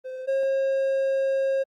triangle tone pair in turn, 517 / 539.1 Hz, C5 / C#5, -21 / -48 cents, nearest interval minor second, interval 73 cents, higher second, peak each -30 / -19 dBFS, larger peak second, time 0.04-0.27 / 0.27-1.64 s, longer second, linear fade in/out 20 ms, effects Opus 24 kbps

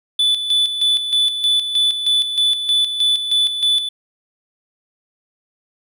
triangle tone with tremolo, 3481 Hz, A7, 19 cents flat, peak -11 dBFS, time 0.19-3.89 s, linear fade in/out 5 ms, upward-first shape square, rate 3.2 Hz, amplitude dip 60%, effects none

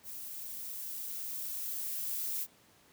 violet noise with level ramp, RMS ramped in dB -44 to -35 dBFS, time 0.03-2.47 s, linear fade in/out 50 ms, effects pink hiss -63 dBFS RMS until 2.92 s + high-pass 100 Hz 12 dB/octave

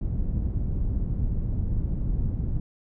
pink low-pass noise, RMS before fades -26 dBFS, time 0.01-2.6 s, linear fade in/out 2 ms, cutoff 150 Hz, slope 12 dB/octave, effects none

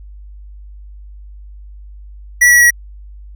square tone with pitch steps, 1945 / 1931.6 / 1918.2 Hz, B6 / B6 / A#6, -27 / -39 / +49 cents, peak -6 dBFS, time 2.41-2.707 s, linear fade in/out 10 ms, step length 99 ms, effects added 50 Hz sine -32 dBFS peak until 3.35 s

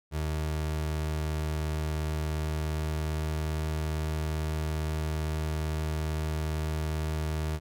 30% pulse tone with pitch glide, 77.1 to 77.68 Hz, D#2 to D#2, -15 to -2 cents, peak -26 dBFS, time 0.11-7.6 s, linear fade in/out 50 ms, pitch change +13 cents, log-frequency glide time 2.08-3.61 s, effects none

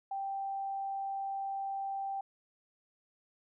sine tone, 784 Hz, G5, in tune, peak -34 dBFS, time 0.11-2.21 s, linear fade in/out 5 ms, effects none

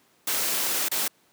white noise with dropouts, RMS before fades -26 dBFS, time 0.27-1.08 s, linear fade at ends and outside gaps 5 ms, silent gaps 0.886-0.914 s, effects pink hiss -62 dBFS RMS until 1.32 s + high-pass 200 Hz 12 dB/octave

